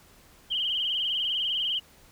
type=tone with vibrato; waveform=sine; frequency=3035 Hz; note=F#7; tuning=43 cents sharp; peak=-25 dBFS; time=0.5-1.8 s; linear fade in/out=20 ms; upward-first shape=sine; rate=20 Hz; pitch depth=100 cents each way; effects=pink hiss -56 dBFS RMS until 2.11 s